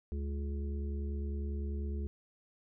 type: harmonic tone with a mistuned harmonic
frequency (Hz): 70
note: C#2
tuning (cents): +18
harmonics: 1 / 3 / 5 / 6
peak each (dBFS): -34 / -44 / -48 / -50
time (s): 0.12-2.07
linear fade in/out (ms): 0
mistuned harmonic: 1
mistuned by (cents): +68
effects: none